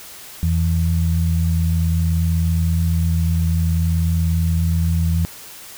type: tone pair together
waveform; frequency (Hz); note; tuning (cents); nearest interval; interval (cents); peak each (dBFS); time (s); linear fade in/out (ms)
sine; 84.28 / 164.81; E2 / E3; +39 / 0; octave; 1161; -16 / -20; 0.43-5.25; 0
effects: white hiss -38 dBFS RMS until 5.77 s